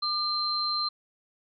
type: tone pair together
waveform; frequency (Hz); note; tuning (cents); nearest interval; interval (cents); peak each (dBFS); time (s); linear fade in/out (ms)
sine; 1200 / 4131; D6 / C8; +37 / -23; octave + major sixth; 2140; -31 / -27; 0.02-0.89; 10
effects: none